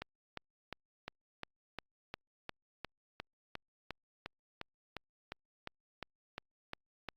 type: click train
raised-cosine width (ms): 0.3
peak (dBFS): -24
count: 21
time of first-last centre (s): 0.02-7.087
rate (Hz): 2.83
effects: Opus 48 kbps